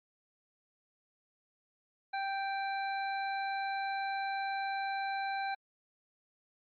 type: harmonic tone with a mistuned harmonic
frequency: 784 Hz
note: G5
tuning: in tune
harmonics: 1 / 2 / 3 / 5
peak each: -34 / -40 / -44 / -48 dBFS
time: 2.13-5.55 s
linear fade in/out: 10 ms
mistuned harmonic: 5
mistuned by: +48 cents
effects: AAC 64 kbps